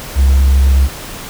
triangle tone with vibrato, 67.2 Hz, C2, 47 cents sharp, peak -3 dBFS, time 0.15-0.89 s, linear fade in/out 50 ms, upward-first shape sine, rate 8.3 Hz, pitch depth 11 cents each way, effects tanh soft clip ceiling -2 dBFS + pink hiss -28 dBFS RMS until 1.29 s

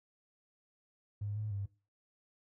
triangle tone with pitch steps, 102.9 / 106.9 / 99.6 Hz, G#2 / A2 / G2, -16 / -49 / +28 cents, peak -31 dBFS, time 1.21-1.66 s, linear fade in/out 10 ms, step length 150 ms, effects noise-tail reverb RT60 0.3 s tail -22 dB re dry + tanh soft clip ceiling -33 dBFS

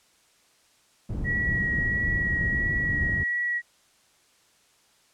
white low-pass noise, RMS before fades -30 dBFS, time 1.09-3.24 s, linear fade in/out 10 ms, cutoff 140 Hz, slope 12 dB/octave
sine tone with vibrato, 1917 Hz, A#6, 48 cents sharp, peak -24 dBFS, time 1.24-3.62 s, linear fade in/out 50 ms, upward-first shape sine, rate 1.5 Hz, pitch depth 13 cents each way
effects white hiss -62 dBFS RMS until 5.13 s + low-pass 9000 Hz 12 dB/octave

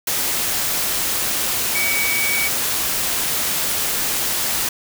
sine tone in noise, 2265 Hz, C#7, 37 cents sharp, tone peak -20 dBFS, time 1.75-2.48 s, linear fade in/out 5 ms, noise white, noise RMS -21 dBFS, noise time 0.07-4.69 s, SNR -2 dB, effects none

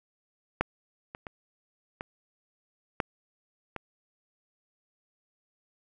clicks, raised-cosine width 0.5 ms, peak -9 / -24 / -24 / -20 / -11 / -20 dBFS, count 6, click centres 0.61 / 1.149 / 1.268 / 2.009 / 3.002 / 3.763 s, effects none

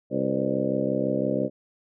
harmonic tone with a mistuned harmonic, 66 Hz, C2, 16 cents sharp, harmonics 2 / 3 / 4 / 5 / 6 / 7 / 8 / 9, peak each -34 / -30 / -29 / -31 / -33 / -33 / -30 / -30 dBFS, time 0.1-1.5 s, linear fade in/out 50 ms, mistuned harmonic 7, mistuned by +82 cents, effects none

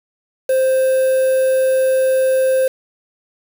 triangle tone with quantisation, 523.3 Hz, C5, in tune, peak -10 dBFS, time 0.49-2.68 s, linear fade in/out 5 ms, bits 5, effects none

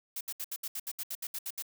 blue noise bursts, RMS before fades -37 dBFS, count 13, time 0.16-1.624 s, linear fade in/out 5 ms, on 48 ms, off 70 ms, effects none

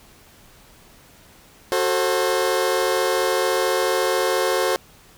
sawtooth chord, F# diminished, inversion none, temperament just, 370 / 444 / 532.8 Hz, F#4 / A4 / C5, 0 / +16 / +31 cents, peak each -19 / -20 / -18 dBFS, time 1.72-4.76 s, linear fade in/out 0 ms, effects pink hiss -50 dBFS RMS until 5.17 s

